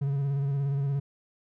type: tone with vibrato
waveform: triangle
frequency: 139.4 Hz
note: C#3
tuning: 10 cents sharp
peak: -23 dBFS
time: 0.01-1 s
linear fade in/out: 10 ms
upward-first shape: square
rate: 17 Hz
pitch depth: 31 cents each way
effects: none